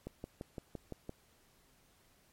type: click train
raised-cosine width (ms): 2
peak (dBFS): -28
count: 7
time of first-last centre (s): 0.07-1.094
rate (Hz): 5.86
effects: pink hiss -68 dBFS RMS until 2.32 s + MP3 64 kbps